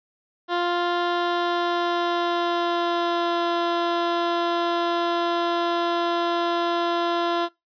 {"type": "tone with pitch glide", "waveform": "15% pulse", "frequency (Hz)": [349.2, 342.8], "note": ["F4", "F4"], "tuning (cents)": [0, -32], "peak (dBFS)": -15, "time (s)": [0.48, 7.49], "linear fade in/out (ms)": 50, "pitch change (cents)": -32, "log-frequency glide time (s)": [1.02, 3.42], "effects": ["noise-tail reverb RT60 0.2 s tail -21 dB re dry", "resampled to 11025 Hz"]}